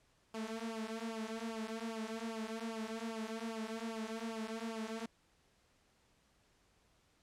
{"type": "tone with flanger", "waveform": "sawtooth", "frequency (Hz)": 223.9, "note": "A3", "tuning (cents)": 30, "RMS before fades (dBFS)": -42, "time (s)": [0.34, 5.06], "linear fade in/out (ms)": 5, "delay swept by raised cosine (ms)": [0.49, 5.59], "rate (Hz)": 2.5, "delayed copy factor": -0.85, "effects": ["pink hiss -72 dBFS RMS until 7.22 s", "low-pass 9000 Hz 12 dB/octave"]}